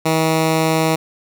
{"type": "tone", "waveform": "10% pulse", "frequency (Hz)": 160, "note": "D#3", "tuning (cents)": 49, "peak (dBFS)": -6, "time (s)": [0.05, 0.96], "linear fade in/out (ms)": 10, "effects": []}